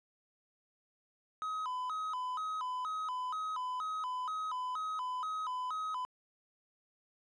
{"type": "tone with vibrato", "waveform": "triangle", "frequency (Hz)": 1129, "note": "C#6", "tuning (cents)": 31, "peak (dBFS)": -33, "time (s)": [1.42, 6.05], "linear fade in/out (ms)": 0, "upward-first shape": "square", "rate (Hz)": 2.1, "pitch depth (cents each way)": 200, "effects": ["resampled to 22050 Hz"]}